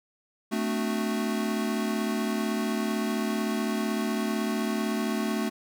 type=chord; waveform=square; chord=D dominant seventh; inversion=second; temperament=equal with one note detuned; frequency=220 / 255.8 / 293.7 / 370 Hz; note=A3 / C4 / D4 / F#4; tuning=0 / -39 / 0 / 0 cents; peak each=-29 / -35 / -35 / -35 dBFS; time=0.51-5.5 s; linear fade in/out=20 ms; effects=none